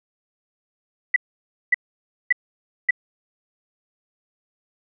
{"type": "tone bursts", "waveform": "sine", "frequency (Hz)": 1975.5, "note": "B6", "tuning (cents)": 0, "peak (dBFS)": -12, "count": 4, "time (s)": [1.14, 2.908], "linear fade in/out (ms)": 5, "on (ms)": 22, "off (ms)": 560, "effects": []}